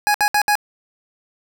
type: tone bursts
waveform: 25% pulse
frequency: 830.6 Hz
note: G#5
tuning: in tune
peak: -10 dBFS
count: 4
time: 0.07-0.554 s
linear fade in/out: 0 ms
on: 73 ms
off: 64 ms
effects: none